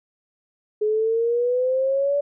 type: exponential sweep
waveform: sine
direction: up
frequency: 421.2 to 578 Hz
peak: -18 dBFS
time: 0.81-2.21 s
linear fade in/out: 10 ms
effects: none